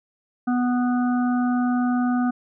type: harmonic tone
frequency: 246.9 Hz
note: B3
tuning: in tune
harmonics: 1 / 3 / 5 / 6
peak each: -19 / -29 / -33 / -35 dBFS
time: 0.47-2.31 s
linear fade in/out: 10 ms
effects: none

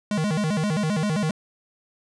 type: tone with vibrato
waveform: square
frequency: 180.7 Hz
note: F#3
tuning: 41 cents flat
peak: -22 dBFS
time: 0.11-1.31 s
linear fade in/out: 2 ms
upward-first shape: square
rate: 7.6 Hz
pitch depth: 250 cents each way
effects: resampled to 22050 Hz

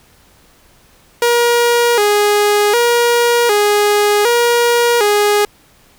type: tone with vibrato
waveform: sawtooth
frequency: 443.9 Hz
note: A4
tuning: 15 cents sharp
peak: -6 dBFS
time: 1.22-5.45 s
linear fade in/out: 2 ms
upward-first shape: square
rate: 0.66 Hz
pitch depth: 120 cents each way
effects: pink hiss -49 dBFS RMS until 5.98 s

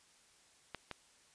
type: clicks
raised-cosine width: 0.3 ms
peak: -25 dBFS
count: 2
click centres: 0.747 / 0.913 s
effects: white hiss -66 dBFS RMS until 1.34 s + resampled to 22050 Hz

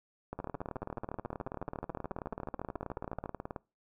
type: two click trains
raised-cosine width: 1 ms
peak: -24 / -24 dBFS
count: 60 / 42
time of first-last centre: 0.39-3.562 / 0.33-3.259 s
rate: 18.6 / 14 Hz
effects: noise-tail reverb RT60 0.3 s tail -24 dB re dry

